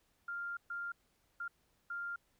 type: tone bursts at uneven times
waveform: sine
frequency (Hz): 1396.9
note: F6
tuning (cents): 0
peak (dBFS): -38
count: 4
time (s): 0.28-0.57 / 0.7-0.92 / 1.4-1.48 / 1.9-2.16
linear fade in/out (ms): 5
effects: pink hiss -75 dBFS RMS until 2.39 s